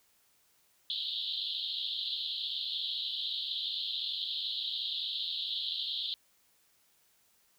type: band-pass noise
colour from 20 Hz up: white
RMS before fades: -36 dBFS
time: 0.9-6.14 s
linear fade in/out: 0 ms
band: 3100 to 4200 Hz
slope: 96 dB/octave
effects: white hiss -69 dBFS RMS until 7.58 s